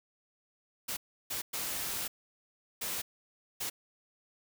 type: noise bursts at uneven times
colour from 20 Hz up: white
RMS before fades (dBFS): -36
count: 5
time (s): 0.88-0.97 / 1.3-1.42 / 1.53-2.08 / 2.81-3.02 / 3.6-3.7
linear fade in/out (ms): 10
effects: none